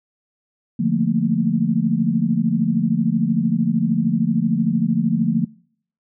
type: chord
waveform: sine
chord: Bb major seventh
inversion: first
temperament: equal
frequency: 146.83 / 174.61 / 220 / 233.1 Hz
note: D3 / F3 / A3 / Bb3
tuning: 0 / 0 / 0 / 0 cents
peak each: -25 / -21 / -21 / -21 dBFS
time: 0.79-5.45 s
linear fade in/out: 10 ms
effects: noise-tail reverb RT60 0.6 s tail -24 dB re dry